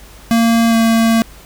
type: tone with pitch glide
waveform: square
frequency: 229.8 to 227 Hz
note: A#3 to A#3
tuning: -25 to -46 cents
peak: -10 dBFS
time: 0.31-1.22 s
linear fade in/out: 0 ms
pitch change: -21 cents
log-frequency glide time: 0.69-0.75 s
effects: added 50 Hz sine -39 dBFS peak until 1.45 s + pink hiss -41 dBFS RMS until 1.45 s